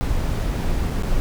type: noise with dropouts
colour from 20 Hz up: brown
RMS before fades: -21 dBFS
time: 0.01-1.2 s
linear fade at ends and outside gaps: 0 ms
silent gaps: 0.901-0.905 / 1.024-1.034 s
effects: none